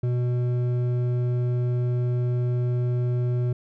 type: tone with hard clipping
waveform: sine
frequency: 123 Hz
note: B2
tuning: 7 cents flat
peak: -23 dBFS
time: 0.03-3.53 s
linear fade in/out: 5 ms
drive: 8 dB
effects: none